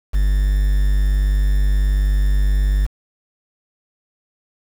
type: tone with quantisation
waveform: triangle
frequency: 49.33 Hz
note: G1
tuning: 12 cents sharp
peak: -11 dBFS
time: 0.13-2.87 s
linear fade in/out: 20 ms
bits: 6
effects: none